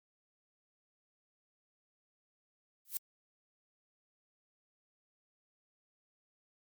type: noise with exponential growth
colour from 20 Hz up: violet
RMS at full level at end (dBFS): -31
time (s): 2.85-2.97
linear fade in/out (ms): 1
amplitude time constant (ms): 26
effects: MP3 96 kbps